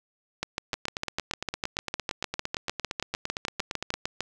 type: two click trains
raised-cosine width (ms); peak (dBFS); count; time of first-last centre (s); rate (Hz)
0.2; -11 / -13; 26 / 29; 0.43-4.206 / 0.74-3.94; 6.62 / 8.75
effects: none